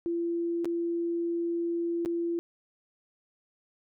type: tone with dropouts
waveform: sine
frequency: 340 Hz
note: F4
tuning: 46 cents flat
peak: -27 dBFS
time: 0.06-2.39 s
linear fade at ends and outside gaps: 0 ms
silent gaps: 0.646-0.655 / 2.05-2.059 s
effects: none